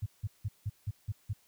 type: tone bursts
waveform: sine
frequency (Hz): 103.5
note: G#2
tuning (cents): -5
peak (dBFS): -30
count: 7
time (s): 0.02-1.334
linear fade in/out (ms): 10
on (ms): 42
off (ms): 170
effects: white hiss -67 dBFS RMS until 1.47 s